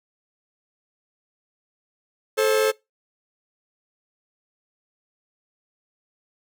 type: tone pair together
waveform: 45% pulse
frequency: 435.6 / 532.3 Hz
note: A4 / C5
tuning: -17 / +30 cents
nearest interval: minor third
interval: 347 cents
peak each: -19 / -22 dBFS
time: 2.37-2.72 s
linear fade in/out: 20 ms
effects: noise-tail reverb RT60 0.2 s tail -22 dB re dry